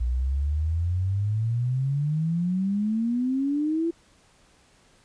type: exponential sweep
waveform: sine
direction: up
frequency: 58.7 to 340 Hz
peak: -22 dBFS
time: 0-3.91 s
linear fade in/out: 10 ms
effects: pink hiss -59 dBFS RMS until 5.04 s + resampled to 22050 Hz